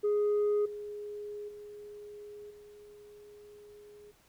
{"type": "tone with level steps", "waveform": "sine", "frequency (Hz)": 415.3, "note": "G#4", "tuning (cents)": 0, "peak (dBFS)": [-23, -38, -44, -50], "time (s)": [0.03, 4.12], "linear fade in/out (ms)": 20, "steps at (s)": [0.65, 1.48, 2.5], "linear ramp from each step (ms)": 10, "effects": ["tanh soft clip ceiling -24 dBFS", "pink hiss -65 dBFS RMS until 4.28 s"]}